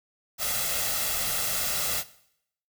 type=noise with comb filter; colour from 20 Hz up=white; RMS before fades=-28 dBFS; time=0.38-2.04 s; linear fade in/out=50 ms; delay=1.5 ms; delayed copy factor=+0.6; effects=noise-tail reverb RT60 0.7 s tail -17 dB re dry